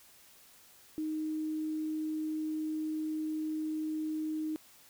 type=tone; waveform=sine; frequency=311.1 Hz; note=D#4; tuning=in tune; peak=-32 dBFS; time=0.98-4.56 s; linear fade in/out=0 ms; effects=white hiss -59 dBFS RMS until 4.89 s